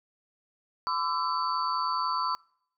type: tone cluster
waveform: sine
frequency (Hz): 1014 / 1164 / 1330 / 4556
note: B5 / D6 / E6 / C#8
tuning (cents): +45 / -16 / +15 / +47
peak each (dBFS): -29 / -34 / -32 / -37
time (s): 0.87-2.35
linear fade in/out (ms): 0
effects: noise-tail reverb RT60 0.7 s tail -26 dB re dry